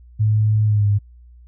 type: tone with pitch glide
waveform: sine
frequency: 107.4 to 102.25 Hz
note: A2 to G#2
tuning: -41 to -26 cents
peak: -13 dBFS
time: 0.19-0.99 s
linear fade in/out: 20 ms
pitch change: -85 cents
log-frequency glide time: 0.65-0.87 s
effects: added 60 Hz sine -42 dBFS peak until 1.47 s